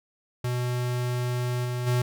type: tone with level steps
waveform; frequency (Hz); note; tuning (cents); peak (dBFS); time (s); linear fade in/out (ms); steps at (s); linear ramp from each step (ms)
square; 123.47; B2; 0; -26 / -28 / -22; 0.44-2.02; 5; 1.64 / 1.86; 20
effects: none